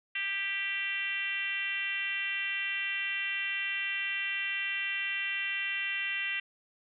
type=tone with frequency modulation; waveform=sine; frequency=2349 Hz; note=D7; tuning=in tune; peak=-30 dBFS; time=0.15-6.4 s; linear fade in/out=5 ms; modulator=384 Hz; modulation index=1.7; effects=none